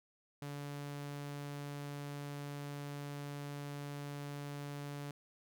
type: tone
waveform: sawtooth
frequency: 143.7 Hz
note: D3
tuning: 37 cents flat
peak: -38 dBFS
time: 0.42-5.11 s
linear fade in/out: 2 ms
effects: none